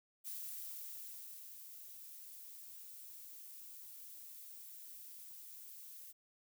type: noise with ADSR envelope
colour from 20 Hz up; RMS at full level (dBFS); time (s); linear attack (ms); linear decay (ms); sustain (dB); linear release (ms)
violet; -45; 0.24-6.13; 31; 1200; -8; 24
effects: none